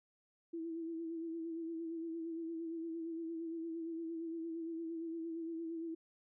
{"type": "tone with vibrato", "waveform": "sine", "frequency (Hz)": 329.6, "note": "E4", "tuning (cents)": 0, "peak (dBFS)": -39, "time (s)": [0.53, 5.95], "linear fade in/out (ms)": 10, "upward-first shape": "sine", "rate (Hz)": 8.7, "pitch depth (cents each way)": 37, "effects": []}